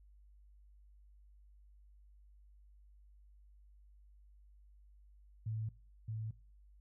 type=tone with echo; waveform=sine; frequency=110 Hz; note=A2; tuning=in tune; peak=-36 dBFS; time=5.46-5.69 s; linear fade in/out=5 ms; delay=620 ms; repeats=1; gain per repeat=-2 dB; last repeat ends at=6.31 s; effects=noise-tail reverb RT60 0.4 s tail -21 dB re dry + added 50 Hz sine -59 dBFS peak until 6.8 s